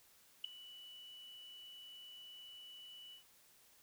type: tone with ADSR envelope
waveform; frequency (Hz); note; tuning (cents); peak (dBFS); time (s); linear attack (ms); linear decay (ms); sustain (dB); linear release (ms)
sine; 2960; F#7; 0; -32; 0.44-3.24; 6; 3; -20; 110
effects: white hiss -67 dBFS RMS until 3.82 s